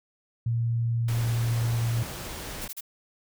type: tone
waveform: sine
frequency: 116.54 Hz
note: A#2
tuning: in tune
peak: -23 dBFS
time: 0.46-2.03 s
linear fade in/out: 5 ms
type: noise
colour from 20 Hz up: pink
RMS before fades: -37 dBFS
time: 1.08-2.68 s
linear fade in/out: 5 ms
type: noise bursts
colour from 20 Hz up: blue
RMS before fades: -36 dBFS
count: 3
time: 2.61-2.809 s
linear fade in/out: 10 ms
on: 43 ms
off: 35 ms
effects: none